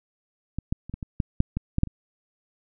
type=clicks; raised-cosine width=5 ms; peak=-16 / -12 / -26 / -20 / -20 / -10 / -6 / -14 / -11 / -6 / -24 dBFS; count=11; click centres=0.586 / 0.725 / 0.896 / 0.94 / 1.028 / 1.202 / 1.404 / 1.57 / 1.784 / 1.834 / 1.873 s; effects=none